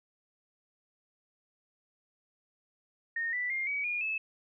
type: tone with pitch steps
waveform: sine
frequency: 1843 / 1975.3 / 2117 / 2269 / 2432 / 2606 Hz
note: A#6 / B6 / C7 / C#7 / D#7 / E7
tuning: -20 / 0 / +20 / +40 / -40 / -20 cents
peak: -30 dBFS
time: 3.16-4.18 s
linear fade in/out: 5 ms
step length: 170 ms
effects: none